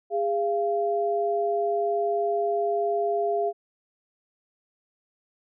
sine tone pair together, 409 / 687.9 Hz, G#4 / F5, -26 / -26 cents, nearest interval major sixth, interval 900 cents, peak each -25 dBFS, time 0.1-3.53 s, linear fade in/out 50 ms, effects none

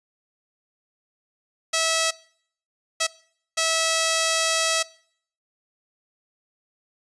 5% pulse tone bursts at uneven times, 650 Hz, E5, 24 cents flat, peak -9 dBFS, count 3, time 1.73-2.11 / 3-3.07 / 3.57-4.83 s, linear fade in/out 10 ms, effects noise-tail reverb RT60 0.6 s tail -22 dB re dry + resampled to 22050 Hz

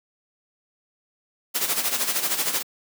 white noise with tremolo, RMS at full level -22 dBFS, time 1.54-2.63 s, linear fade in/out 20 ms, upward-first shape sine, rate 13 Hz, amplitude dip 65%, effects high-pass 200 Hz 12 dB/octave

